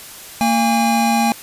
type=tone pair together; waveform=square; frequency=228.8 / 815 Hz; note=A#3 / G#5; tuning=-32 / -33 cents; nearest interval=octave + minor seventh; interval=2199 cents; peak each=-17 dBFS; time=0.41-1.32 s; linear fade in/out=0 ms; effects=white hiss -36 dBFS RMS until 1.42 s + resampled to 32000 Hz